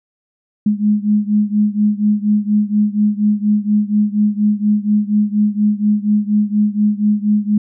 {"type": "beating tone pair", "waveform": "sine", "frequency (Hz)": [207.7, 211.9], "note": ["G#3", "G#3"], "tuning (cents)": [0, 35], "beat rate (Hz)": 4.2, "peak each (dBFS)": [-14, -16], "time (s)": [0.66, 7.58], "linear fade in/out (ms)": 5, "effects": []}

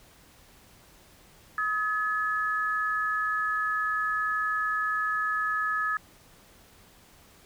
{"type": "tone pair together", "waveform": "sine", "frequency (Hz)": [1270, 1710.6], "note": ["D#6", "A6"], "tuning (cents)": [35, -49], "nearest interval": "perfect fourth", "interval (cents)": 516, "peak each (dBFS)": -28, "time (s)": [1.58, 5.97], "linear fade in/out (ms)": 2, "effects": ["pink hiss -56 dBFS RMS until 7.45 s"]}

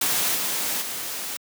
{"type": "noise with level steps", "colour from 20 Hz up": "white", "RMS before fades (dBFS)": [-23, -26, -31], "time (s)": [0.01, 1.37], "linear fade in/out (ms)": 5, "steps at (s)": [0.35, 0.81], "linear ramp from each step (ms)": 10, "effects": ["high-pass 150 Hz 12 dB/octave"]}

